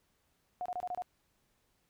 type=tone bursts; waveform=sine; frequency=721 Hz; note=F#5; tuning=45 cents flat; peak=-34 dBFS; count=6; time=0.61-1.021 s; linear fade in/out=0 ms; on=46 ms; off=27 ms; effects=pink hiss -75 dBFS RMS until 1.89 s